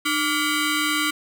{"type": "ring-modulated tone", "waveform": "15% pulse", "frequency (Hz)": 857, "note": "A5", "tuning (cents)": -46, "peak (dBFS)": -11, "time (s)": [0.05, 1.11], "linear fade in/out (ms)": 10, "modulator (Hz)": 553, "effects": []}